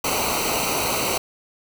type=noise with comb filter; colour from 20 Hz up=pink; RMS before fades=-23 dBFS; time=0.04-1.18 s; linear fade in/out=5 ms; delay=0.58 ms; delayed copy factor=-0.85; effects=none